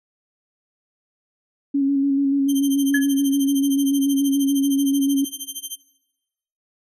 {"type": "tone with vibrato", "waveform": "sine", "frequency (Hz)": 277.2, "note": "C#4", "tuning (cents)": 0, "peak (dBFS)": -16, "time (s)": [1.74, 5.25], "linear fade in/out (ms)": 10, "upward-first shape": "square", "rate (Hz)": 6.9, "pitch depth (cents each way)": 22}
{"type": "tone with tremolo", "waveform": "5% pulse", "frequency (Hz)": 3136, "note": "G7", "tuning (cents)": 0, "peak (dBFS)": -17, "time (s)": [2.48, 5.77], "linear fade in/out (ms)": 20, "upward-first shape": "sine", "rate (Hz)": 13, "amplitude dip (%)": 95}
{"type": "tone with exponential decay", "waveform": "sine", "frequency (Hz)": 1700, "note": "G#6", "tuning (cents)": 40, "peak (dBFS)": -15, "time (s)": [2.94, 3.11], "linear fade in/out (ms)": 5, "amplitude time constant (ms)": 36}
{"effects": ["noise-tail reverb RT60 1.0 s tail -20 dB re dry", "resampled to 32000 Hz"]}